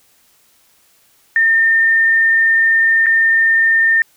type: tone with dropouts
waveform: sine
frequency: 1812 Hz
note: A#6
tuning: 50 cents flat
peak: -9 dBFS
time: 1.36-4.02 s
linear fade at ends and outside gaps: 1 ms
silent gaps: 3.06-3.066 s
effects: white hiss -54 dBFS RMS until 4.16 s